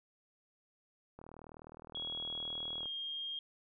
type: click train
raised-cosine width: 1 ms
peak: -36 dBFS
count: 67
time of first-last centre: 1.19-2.857 s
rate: 39.6 Hz
type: tone with pitch glide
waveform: sine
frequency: 3322 to 3226 Hz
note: G#7 to G7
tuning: 0 to +49 cents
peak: -38 dBFS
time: 1.95-3.39 s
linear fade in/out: 2 ms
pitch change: -51 cents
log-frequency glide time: 2.79-2.86 s
effects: none